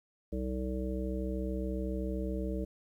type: harmonic tone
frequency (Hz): 63.8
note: C2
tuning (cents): -43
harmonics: 1 / 3 / 5 / 7 / 9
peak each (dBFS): -35 / -38 / -39 / -41 / -43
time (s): 0.32-2.65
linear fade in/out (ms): 10
effects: 11-bit